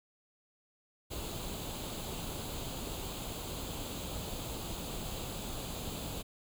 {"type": "noise with comb filter", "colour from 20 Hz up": "pink", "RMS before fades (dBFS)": -40, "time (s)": [1.1, 6.23], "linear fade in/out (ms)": 20, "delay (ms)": 0.27, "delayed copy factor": 0.65, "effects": []}